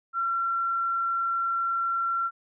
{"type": "tone", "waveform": "sine", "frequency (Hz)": 1362, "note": "F6", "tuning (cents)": -44, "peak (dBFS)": -24, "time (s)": [0.13, 2.31], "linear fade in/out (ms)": 50, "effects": []}